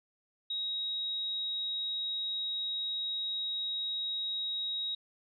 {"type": "tone", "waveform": "sine", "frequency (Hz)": 3799, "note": "A#7", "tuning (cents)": 32, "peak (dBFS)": -32, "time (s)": [0.5, 4.95], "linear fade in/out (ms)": 5, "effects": []}